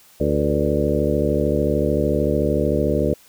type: harmonic tone with a mistuned harmonic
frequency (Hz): 73.42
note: D2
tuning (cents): 0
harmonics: 1 / 2 / 3 / 4 / 5 / 6 / 7 / 8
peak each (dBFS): -25 / -25 / -25 / -25 / -25 / -25 / -25 / -25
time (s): 0.2-3.14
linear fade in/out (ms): 5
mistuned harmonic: 7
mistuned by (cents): -60
effects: white hiss -51 dBFS RMS until 3.28 s